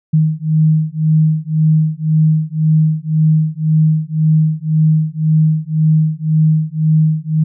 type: beating tone pair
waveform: sine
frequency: 155.6 / 157.5 Hz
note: D#3 / D#3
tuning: 0 / +21 cents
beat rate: 1.9 Hz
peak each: -13 dBFS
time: 0.13-7.44 s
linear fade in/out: 10 ms
effects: none